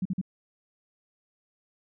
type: tone bursts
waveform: sine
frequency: 186 Hz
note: F#3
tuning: 9 cents sharp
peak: -25 dBFS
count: 3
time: 0.02-0.214 s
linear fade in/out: 5 ms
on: 34 ms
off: 46 ms
effects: none